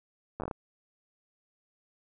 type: slowing click train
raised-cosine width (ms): 1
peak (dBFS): -21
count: 7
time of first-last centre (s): 0.4-0.512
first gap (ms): 9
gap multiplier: 1.29
effects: none